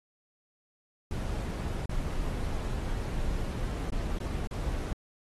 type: noise with dropouts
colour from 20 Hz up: brown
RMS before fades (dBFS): -32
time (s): 1.11-4.93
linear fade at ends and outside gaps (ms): 1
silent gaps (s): 1.857-1.894 / 3.903-3.923 / 4.186-4.202 / 4.472-4.511
effects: AAC 32 kbps